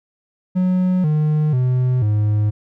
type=tone with pitch steps; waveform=triangle; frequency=183.5 / 152.53 / 126.79 / 105.39 Hz; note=F#3 / D#3 / B2 / G#2; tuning=-14 / -34 / +46 / +26 cents; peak=-12 dBFS; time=0.55-2.51 s; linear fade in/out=20 ms; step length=490 ms; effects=none